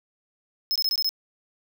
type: tone bursts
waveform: square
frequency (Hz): 5170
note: E8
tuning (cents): -34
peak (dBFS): -22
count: 6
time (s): 0.71-1.091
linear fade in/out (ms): 0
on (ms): 46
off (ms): 21
effects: none